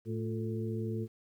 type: harmonic tone with a mistuned harmonic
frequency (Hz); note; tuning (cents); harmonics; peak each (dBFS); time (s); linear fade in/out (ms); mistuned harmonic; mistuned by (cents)
110.7; A2; +11; 1 / 2 / 3 / 4; -35 / -38 / -40 / -41; 0.05-1.08; 50; 3; +85
effects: 11-bit